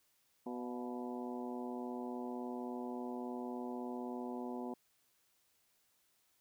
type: harmonic tone with a mistuned harmonic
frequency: 123.47 Hz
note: B2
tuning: in tune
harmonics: 2 / 3 / 4 / 5 / 6 / 7 / 8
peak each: -42 / -46 / -50 / -53 / -50 / -51 / -54 dBFS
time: 0.46-4.74 s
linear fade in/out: 5 ms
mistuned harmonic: 6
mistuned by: -59 cents
effects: white hiss -75 dBFS RMS until 6.4 s